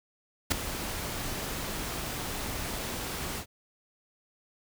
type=noise with ADSR envelope; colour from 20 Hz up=pink; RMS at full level=-21 dBFS; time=0.5-3.46 s; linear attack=18 ms; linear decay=5 ms; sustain=-14 dB; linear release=80 ms; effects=none